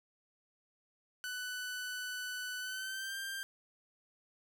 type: tone with pitch glide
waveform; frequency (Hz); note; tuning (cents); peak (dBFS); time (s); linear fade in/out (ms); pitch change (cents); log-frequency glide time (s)
sawtooth; 1494 to 1582.8; F#6 to G6; +16 to +16; -35; 1.24-3.43; 0; +100; 2.59-3.17
effects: none